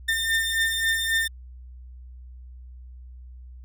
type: beating tone pair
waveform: 30% pulse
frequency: 1803 / 1806.7 Hz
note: A6 / A6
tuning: +42 / +45 cents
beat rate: 3.7 Hz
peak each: -25 / -21 dBFS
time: 0.08-1.28 s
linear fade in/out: 10 ms
effects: added 62 Hz sine -40 dBFS peak until 3.64 s